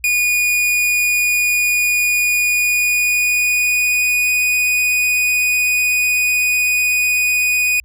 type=tone with pitch glide; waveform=45% pulse; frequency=2454 to 2477 Hz; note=D#7 to D#7; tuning=-25 to -8 cents; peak=-13 dBFS; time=0.04-7.8 s; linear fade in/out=2 ms; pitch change=+17 cents; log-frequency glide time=2.45-4.34 s; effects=added 60 Hz sine -43 dBFS peak until 7.84 s